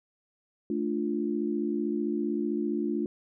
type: chord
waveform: sine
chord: D minor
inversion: second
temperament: equal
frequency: 220 / 293.7 / 349.2 Hz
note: A3 / D4 / F4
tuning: 0 / 0 / 0 cents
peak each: -31 dBFS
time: 0.7-3.06 s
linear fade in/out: 2 ms
effects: none